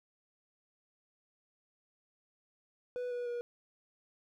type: tone with pitch steps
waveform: triangle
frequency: 493.9 / 486.8 / 479.8 Hz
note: B4 / B4 / A#4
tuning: 0 / -25 / +50 cents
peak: -33 dBFS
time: 2.96-3.41 s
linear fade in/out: 0 ms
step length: 150 ms
effects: none